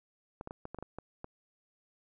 clicks, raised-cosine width 1 ms, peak -27 dBFS, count 9, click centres 0.411 / 0.474 / 0.509 / 0.654 / 0.746 / 0.787 / 0.826 / 0.986 / 1.244 s, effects none

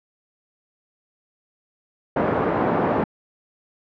white band-pass noise, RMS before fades -21 dBFS, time 2.16-3.04 s, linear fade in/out 5 ms, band 130 to 740 Hz, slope 12 dB/octave, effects low-pass 2000 Hz 12 dB/octave

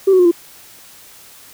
sine tone with pitch steps, 387.9 / 372.1 / 356.9 / 342.4 Hz, G4 / F#4 / F4 / F4, -18 / +10 / +38 / -34 cents, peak -6 dBFS, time 0.07-0.314 s, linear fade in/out 10 ms, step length 61 ms, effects tanh soft clip ceiling -4 dBFS + white hiss -42 dBFS RMS until 1.53 s

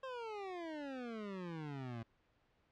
25% pulse exponential sweep, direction down, 538 to 111.7 Hz, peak -39 dBFS, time 0.03-2.03 s, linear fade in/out 5 ms, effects pink hiss -75 dBFS RMS until 2.71 s + low-pass 3000 Hz 12 dB/octave

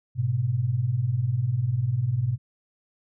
sine tone pair together, 105.2 / 125.29 Hz, G#2 / B2, +23 / +25 cents, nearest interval minor third, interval 302 cents, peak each -27 / -23 dBFS, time 0.15-2.38 s, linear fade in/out 50 ms, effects none

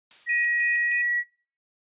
blue noise with exponential decay, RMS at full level -41 dBFS, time 0.11-0.85 s, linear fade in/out 0 ms, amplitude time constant 160 ms
sine tone with pitch glide, 1905 to 1927.1 Hz, A#6 to B6, +37 to -43 cents, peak -22 dBFS, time 0.26-1.24 s, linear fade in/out 50 ms, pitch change +20 cents, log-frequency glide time 0.84-0.99 s
sine tone with tremolo, 2478 Hz, D#7, 8 cents flat, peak -28 dBFS, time 0.29-1.02 s, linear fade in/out 5 ms, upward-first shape square, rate 3.2 Hz, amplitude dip 55%
effects noise-tail reverb RT60 0.4 s tail -21 dB re dry + resampled to 8000 Hz

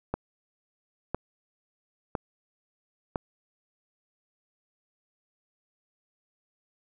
click train, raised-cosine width 1 ms, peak -14 dBFS, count 4, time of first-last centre 0.14-3.158 s, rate 0.994 Hz, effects none

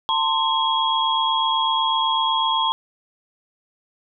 sine tone cluster, 896 / 1044 / 3306 Hz, A5 / C6 / G#7, +31 / -4 / -9 cents, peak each -22 dBFS, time 0.09-2.72 s, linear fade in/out 0 ms, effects none

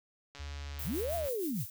click train, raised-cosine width 0.2 ms, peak -31 dBFS, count 134, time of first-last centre 0.35-1.287 s, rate 142 Hz
sine tone with pitch glide, 74.3 to 76.04 Hz, D2 to D#2, +21 to -39 cents, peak -39 dBFS, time 0.39-1.27 s, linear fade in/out 10 ms, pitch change +40 cents, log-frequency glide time 0.83-1.16 s
violet noise with tremolo, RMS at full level -40 dBFS, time 0.79-1.7 s, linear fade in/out 2 ms, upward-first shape triangle, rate 6.4 Hz, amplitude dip 65%
sine linear two-way sweep, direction up then down, 78.9 to 698.5 to 78.9 Hz, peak -32 dBFS, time 0.83-1.66 s, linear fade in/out 50 ms, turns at 1.15 s
effects none

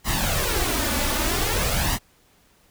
pink noise with flanger, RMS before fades -23 dBFS, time 0.04-1.99 s, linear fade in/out 50 ms, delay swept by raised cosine 1 to 3.5 ms, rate 0.51 Hz, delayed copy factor +0.65, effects pink hiss -59 dBFS RMS until 2.7 s

